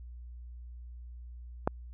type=click; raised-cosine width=1 ms; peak=-12 dBFS; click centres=1.675 s; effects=added 60 Hz sine -43 dBFS peak until 1.93 s